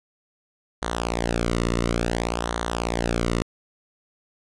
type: tone with flanger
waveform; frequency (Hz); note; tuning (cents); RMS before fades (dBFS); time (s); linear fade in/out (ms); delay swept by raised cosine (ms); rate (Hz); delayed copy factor
sawtooth; 58.3; A#1; +1; -25; 0.82-3.42; 0; 0.39 to 1.27; 0.57; -0.8
effects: resampled to 22050 Hz